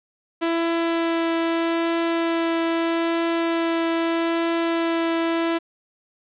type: tone with vibrato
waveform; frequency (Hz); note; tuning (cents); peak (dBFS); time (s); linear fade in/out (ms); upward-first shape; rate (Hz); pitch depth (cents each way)
sawtooth; 332.7; E4; +16; -16; 0.41-5.59; 20; triangle; 0.79; 9
effects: resampled to 8000 Hz + 8-bit